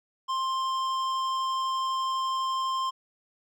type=tone with hard clipping; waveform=sine; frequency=1052 Hz; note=C6; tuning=9 cents sharp; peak=-28 dBFS; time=0.28-2.91 s; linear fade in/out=20 ms; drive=11 dB; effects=none